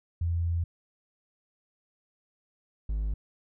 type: tone pair in turn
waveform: sine / triangle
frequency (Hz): 84.8 / 52.2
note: E2 / G#1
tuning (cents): +50 / +10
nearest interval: minor sixth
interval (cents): 840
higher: first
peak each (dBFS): -25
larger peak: neither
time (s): 0.21-0.64 / 2.89-3.14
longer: first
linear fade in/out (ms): 5
effects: none